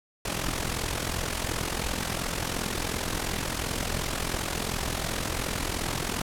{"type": "noise with amplitude modulation", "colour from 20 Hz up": "pink", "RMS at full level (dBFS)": -27, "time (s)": [0.25, 6.22], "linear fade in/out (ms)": 5, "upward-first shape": "sine", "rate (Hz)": 42.8, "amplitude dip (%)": 70, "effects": ["low-pass 12000 Hz 12 dB/octave"]}